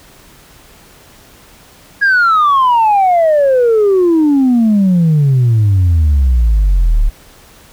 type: exponential sweep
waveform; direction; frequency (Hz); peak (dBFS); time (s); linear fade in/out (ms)
sine; down; 1661.2 to 34.65; -5; 2.01-7.1; 20
effects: tanh soft clip ceiling -5 dBFS + pink hiss -42 dBFS RMS until 7.72 s